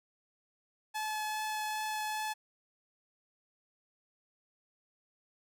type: tone with vibrato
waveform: sawtooth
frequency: 859 Hz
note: A5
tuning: 42 cents flat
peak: -30 dBFS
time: 0.94-2.34 s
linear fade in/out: 20 ms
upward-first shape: triangle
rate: 2.5 Hz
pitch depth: 8 cents each way
effects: none